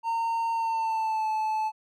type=tone with pitch glide; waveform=triangle; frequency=916 to 869.6 Hz; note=A#5 to A5; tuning=-31 to -21 cents; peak=-23 dBFS; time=0.03-1.72 s; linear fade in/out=50 ms; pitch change=-90 cents; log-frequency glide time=0.52-1.28 s; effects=none